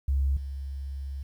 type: tone pair in turn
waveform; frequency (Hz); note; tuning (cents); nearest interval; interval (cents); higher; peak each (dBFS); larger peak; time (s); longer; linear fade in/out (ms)
sine; 68.5 / 68.5; C#2 / C#2; -20 / -20; unison; 0; neither; -21 / -32; first; 0.08-0.37 / 0.37-1.23; second; 5
effects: tanh soft clip ceiling -17 dBFS + 10-bit